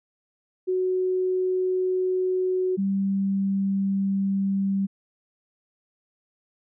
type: tone pair in turn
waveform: sine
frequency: 370 / 195.59 Hz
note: F#4 / G3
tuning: 0 / -4 cents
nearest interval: major seventh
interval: 1104 cents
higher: first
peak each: -21 dBFS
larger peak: neither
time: 0.67-2.77 / 2.77-4.87 s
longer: neither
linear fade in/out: 20 ms
effects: none